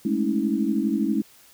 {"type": "chord", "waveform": "sine", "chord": "A major seventh", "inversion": "third", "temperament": "equal with one note detuned", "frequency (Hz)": [207.7, 220, 277.2, 322.3], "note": ["G#3", "A3", "C#4", "E4"], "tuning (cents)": [0, 0, 0, -39], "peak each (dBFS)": -26, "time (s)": [0.05, 1.22], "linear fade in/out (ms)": 5, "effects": ["white hiss -53 dBFS RMS until 1.53 s"]}